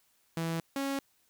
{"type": "tone pair in turn", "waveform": "sawtooth", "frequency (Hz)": [164.81, 275.1], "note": ["E3", "C#4"], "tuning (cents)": [0, -13], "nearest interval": "major sixth", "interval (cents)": 887, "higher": "second", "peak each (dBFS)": -27, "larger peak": "neither", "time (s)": [[0.37, 0.6], [0.76, 0.99]], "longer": "neither", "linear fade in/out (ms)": 2, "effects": ["white hiss -70 dBFS RMS until 1.29 s"]}